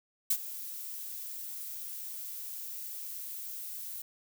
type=noise with ADSR envelope; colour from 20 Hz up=violet; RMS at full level=-25 dBFS; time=0.3-4.02 s; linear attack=8 ms; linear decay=60 ms; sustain=-16 dB; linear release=4 ms; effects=none